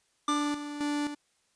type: tone with tremolo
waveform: 45% pulse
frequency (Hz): 292.7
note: D4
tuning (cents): -6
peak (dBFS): -28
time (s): 0.28-1.15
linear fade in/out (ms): 10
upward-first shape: square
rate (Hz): 1.9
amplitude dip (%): 60
type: tone with exponential decay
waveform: square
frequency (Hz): 1191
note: D6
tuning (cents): +24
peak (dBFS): -26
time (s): 0.28-0.88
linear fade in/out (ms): 2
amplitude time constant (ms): 130
effects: white hiss -71 dBFS RMS until 1.55 s + resampled to 22050 Hz